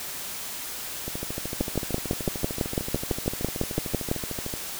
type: two click trains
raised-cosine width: 2 ms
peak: -18 / -10 dBFS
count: 47 / 16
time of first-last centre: 1.08-4.539 / 1.61-4.114 s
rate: 13.3 / 5.99 Hz
effects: white hiss -35 dBFS RMS until 4.79 s